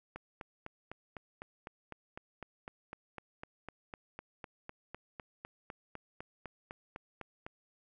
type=click train; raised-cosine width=0.5 ms; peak=-28 dBFS; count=30; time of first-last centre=0.16-7.465 s; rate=3.97 Hz; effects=none

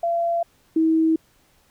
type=tone pair in turn; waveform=sine; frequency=681 / 321.4 Hz; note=F5 / E4; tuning=-44 / -44 cents; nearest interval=octave + minor second; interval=1300 cents; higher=first; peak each=-19 / -15 dBFS; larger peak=second; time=0.03-0.43 / 0.76-1.16 s; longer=neither; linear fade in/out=5 ms; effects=pink hiss -60 dBFS RMS until 1.7 s

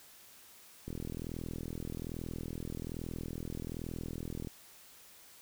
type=click train; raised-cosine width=3 ms; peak=-27 dBFS; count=149; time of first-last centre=0.88-4.472 s; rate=41.2 Hz; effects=white hiss -57 dBFS RMS until 5.41 s

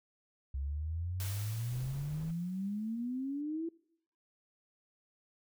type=exponential sweep; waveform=sine; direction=up; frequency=66.3 to 336.6 Hz; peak=-34 dBFS; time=0.54-3.69 s; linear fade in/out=5 ms
type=noise with exponential decay; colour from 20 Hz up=white; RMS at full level=-43 dBFS; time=1.2-3.41 s; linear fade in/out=1 ms; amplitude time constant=480 ms
type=noise; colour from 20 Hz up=brown; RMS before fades=-48 dBFS; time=1.72-2.31 s; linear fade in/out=2 ms
effects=noise-tail reverb RT60 0.7 s tail -22 dB re dry

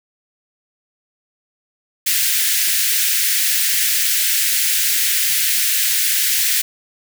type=high-pass noise; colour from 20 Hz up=white; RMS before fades=-17 dBFS; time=2.06-6.62 s; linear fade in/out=10 ms; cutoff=1600 Hz; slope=48 dB/octave; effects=none

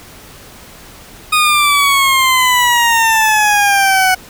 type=exponential sweep; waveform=20% pulse; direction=down; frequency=1244.5 to 740 Hz; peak=-4 dBFS; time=1.32-4.15 s; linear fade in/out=10 ms; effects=pink hiss -37 dBFS RMS until 4.29 s

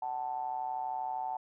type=ring-modulated tone; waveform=triangle; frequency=66.3 Hz; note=C2; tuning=23 cents sharp; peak=-28 dBFS; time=0.02-1.37 s; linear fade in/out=5 ms; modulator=816 Hz; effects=none

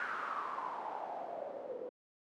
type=noise with low-pass filter sweep; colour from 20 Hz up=white; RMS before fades=-41 dBFS; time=0-1.89 s; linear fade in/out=2 ms; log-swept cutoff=1500 to 470 Hz; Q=6.4; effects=high-pass 300 Hz 12 dB/octave

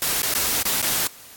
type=noise with dropouts; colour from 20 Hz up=white; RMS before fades=-22 dBFS; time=0.02-1.07 s; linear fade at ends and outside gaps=0 ms; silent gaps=0.219-0.231 / 0.339-0.351 / 0.626-0.653 / 0.814-0.826 s; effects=white hiss -44 dBFS RMS until 1.36 s + AAC 64 kbps

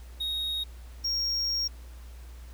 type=tone pair in turn; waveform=triangle; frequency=3755 / 5574 Hz; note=A#7 / F8; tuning=+12 / -4 cents; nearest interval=perfect fifth; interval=684 cents; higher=second; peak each=-27 / -25 dBFS; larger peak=second; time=0.2-0.64 / 1.04-1.68 s; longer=second; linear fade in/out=10 ms; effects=added 60 Hz sine -42 dBFS peak until 2.53 s + pink hiss -56 dBFS RMS until 2.53 s

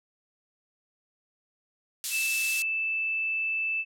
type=high-pass noise; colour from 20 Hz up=white; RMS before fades=-30 dBFS; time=2.04-2.62 s; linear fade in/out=0 ms; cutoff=3500 Hz; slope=12 dB/octave
type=tone; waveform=sine; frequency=2637 Hz; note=E7; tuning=in tune; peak=-26 dBFS; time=2.1-3.85 s; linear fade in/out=50 ms
effects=low-pass 12000 Hz 12 dB/octave

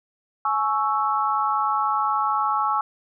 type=chord; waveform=sine; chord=C# minor; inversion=second; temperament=equal with one note detuned; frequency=845.1 / 1108.7 / 1318.5 Hz; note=G#5 / C#6 / E6; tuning=+30 / 0 / 0 cents; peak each=-24 dBFS; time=0.45-2.81 s; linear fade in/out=2 ms; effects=none

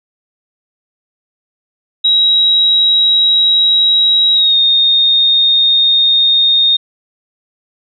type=tone with pitch glide; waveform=sine; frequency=3843 to 3686 Hz; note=B7 to A#7; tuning=-48 to -20 cents; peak=-7 dBFS; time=2.04-6.77 s; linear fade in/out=10 ms; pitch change=-72 cents; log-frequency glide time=4.34-4.56 s; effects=none

